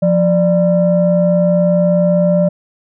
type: tone pair together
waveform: sine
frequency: 175.8 / 592.1 Hz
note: F3 / D5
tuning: +12 / +14 cents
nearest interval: octave + major sixth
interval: 2102 cents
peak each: -11 dBFS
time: 0.02-2.49 s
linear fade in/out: 10 ms
effects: tanh soft clip ceiling -3 dBFS